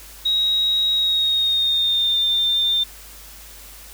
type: tone with pitch glide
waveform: sine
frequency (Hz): 3804 to 3597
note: A#7 to A7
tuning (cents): +34 to +37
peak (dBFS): -16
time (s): 0.25-2.84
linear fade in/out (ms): 10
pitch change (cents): -97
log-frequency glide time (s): 0.93-2.21
effects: added 50 Hz sine -44 dBFS peak until 3.93 s + white hiss -42 dBFS RMS until 3.93 s